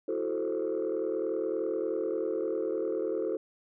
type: chord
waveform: sine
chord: F# half-diminished seventh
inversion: third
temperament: equal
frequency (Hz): 329.6 / 370 / 440 / 523.3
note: E4 / F#4 / A4 / C5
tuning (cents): 0 / 0 / 0 / 0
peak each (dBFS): -34 / -33 / -31 / -34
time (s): 0.08-3.37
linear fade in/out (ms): 5
effects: tanh soft clip ceiling -23 dBFS